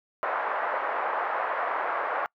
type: band-pass noise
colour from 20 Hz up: pink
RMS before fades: -29 dBFS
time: 0.23-2.26 s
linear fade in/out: 0 ms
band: 590 to 1600 Hz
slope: 24 dB/octave
effects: noise-tail reverb RT60 0.1 s tail -26 dB re dry